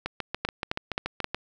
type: two click trains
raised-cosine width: 0.3 ms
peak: -10 / -13 dBFS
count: 4 / 10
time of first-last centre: 0.45-1.244 / 0.06-1.346 s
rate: 3.78 / 7 Hz
effects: none